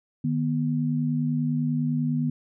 sine tone pair together, 153.3 / 243.3 Hz, D#3 / B3, -25 / -26 cents, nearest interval minor sixth, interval 799 cents, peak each -25 dBFS, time 0.24-2.3 s, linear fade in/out 5 ms, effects none

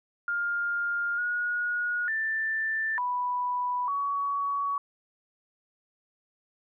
sine tone with pitch steps, 1407 / 1447 / 1773 / 987 / 1126 Hz, F6 / F#6 / A6 / B5 / C#6, +12 / -39 / +13 / -1 / +27 cents, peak -26 dBFS, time 0.28-4.78 s, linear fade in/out 2 ms, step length 900 ms, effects none

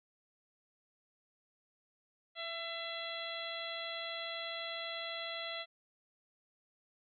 harmonic tone with a mistuned harmonic, 672 Hz, E5, 33 cents sharp, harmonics 1 / 2 / 3 / 4 / 5 / 6, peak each -45 / -48 / -45 / -49 / -44 / -47 dBFS, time 2.35-5.66 s, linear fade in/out 50 ms, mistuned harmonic 1, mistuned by -18 cents, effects none

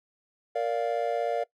triangle chord, Bb major, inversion none, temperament just, 466.2 / 582.7 / 699.2 Hz, Bb4 / D5 / F5, 0 / -14 / +2 cents, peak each -28 dBFS, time 0.55-1.44 s, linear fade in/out 10 ms, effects noise-tail reverb RT60 0.1 s tail -20 dB re dry

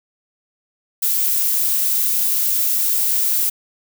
violet noise, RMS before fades -18 dBFS, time 1.02-3.5 s, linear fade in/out 10 ms, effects none

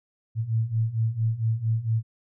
sine beating tone pair, 110 / 114.4 Hz, A2 / A#2, 0 / -32 cents, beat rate 4.4 Hz, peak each -27 / -24 dBFS, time 0.35-2.03 s, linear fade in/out 50 ms, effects none

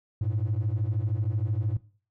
triangle beating tone pair, 100.4 / 113.4 Hz, G2 / A#2, +42 / -47 cents, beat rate 13 Hz, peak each -24 / -25 dBFS, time 0.21-1.77 s, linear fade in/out 5 ms, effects noise-tail reverb RT60 0.4 s tail -20 dB re dry + tanh soft clip ceiling -20 dBFS

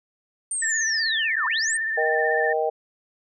sine linear two-way sweep, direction down then up, 8930 to 932 to 8930 Hz, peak -24 dBFS, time 0.51-1.77 s, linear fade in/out 2 ms, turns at 1.46 s
sine tone with vibrato, 1791 Hz, A6, 30 cents sharp, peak -23 dBFS, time 0.62-2.53 s, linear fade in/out 5 ms, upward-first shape sine, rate 16 Hz, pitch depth 37 cents each way
harmonic tone, 156.7 Hz, D#3, 13 cents sharp, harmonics 3 / 4 / 5, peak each -24 / -25 / -26 dBFS, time 1.97-2.7 s, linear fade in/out 10 ms
effects none

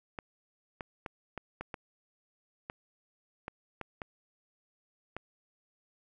clicks, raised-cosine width 0.5 ms, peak -23 dBFS, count 11, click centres 0.188 / 0.808 / 1.062 / 1.377 / 1.61 / 1.742 / 2.699 / 3.481 / 3.813 / 4.018 / 5.166 s, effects none

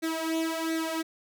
sawtooth tone with flanger, 324.1 Hz, E4, 29 cents flat, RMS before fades -30 dBFS, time 0.02-1.03 s, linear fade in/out 20 ms, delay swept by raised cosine 0.49 to 2.79 ms, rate 1.4 Hz, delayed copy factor +0.75, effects none

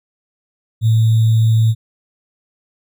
sine tone with sample-and-hold, 111.7 Hz, A2, 27 cents sharp, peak -9 dBFS, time 0.81-1.75 s, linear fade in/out 50 ms, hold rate 3675 Hz, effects none

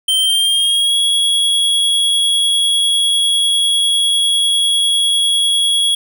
square tone with pitch glide, 3126 to 3331 Hz, G7 to G#7, -6 to +4 cents, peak -12 dBFS, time 0.08-5.95 s, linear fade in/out 5 ms, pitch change +110 cents, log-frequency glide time 0.19-0.97 s, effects none

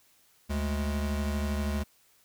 square tone pair together, 73.7 / 208.5 Hz, D2 / G#3, +7 / +7 cents, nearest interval octave + tritone, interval 1800 cents, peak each -30 / -34 dBFS, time 0.49-1.84 s, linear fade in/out 20 ms, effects white hiss -64 dBFS RMS until 2.24 s

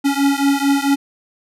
square beating tone pair, 277.2 / 281.7 Hz, C#4 / C#4, 0 / +28 cents, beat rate 4.5 Hz, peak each -17 / -18 dBFS, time 0.04-0.96 s, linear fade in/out 20 ms, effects resampled to 32000 Hz

